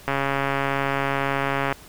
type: click train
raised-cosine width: 0.5 ms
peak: -8 dBFS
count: 228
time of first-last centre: 0.08-1.725 s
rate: 138 Hz
effects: pink hiss -46 dBFS RMS until 1.88 s